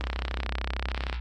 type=click train; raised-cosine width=0.3 ms; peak=-14 dBFS; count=38; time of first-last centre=0.01-1.128 s; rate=33.1 Hz; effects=added 60 Hz sine -30 dBFS peak until 1.2 s + Opus 24 kbps